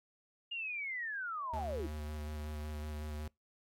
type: linear sweep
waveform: sine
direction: down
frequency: 2848 to 293.7 Hz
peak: -37 dBFS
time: 0.51-1.87 s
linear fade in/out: 10 ms
type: tone with exponential growth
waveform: sine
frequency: 639 Hz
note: D#5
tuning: 46 cents sharp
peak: -39 dBFS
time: 1.32-1.59 s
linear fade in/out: 0 ms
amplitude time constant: 57 ms
type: tone with vibrato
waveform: square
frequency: 75.6 Hz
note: D#2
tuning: 49 cents flat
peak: -40 dBFS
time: 1.53-3.28 s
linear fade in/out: 5 ms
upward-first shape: square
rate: 5.4 Hz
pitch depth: 15 cents each way
effects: noise-tail reverb RT60 0.2 s tail -26 dB re dry + AAC 64 kbps